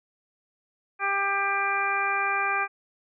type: harmonic tone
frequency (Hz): 396.6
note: G4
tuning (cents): +20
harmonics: 1 / 2 / 3 / 4 / 5 / 6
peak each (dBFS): -37 / -30 / -28 / -29 / -36 / -29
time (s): 0.99-2.68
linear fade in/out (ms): 50
effects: none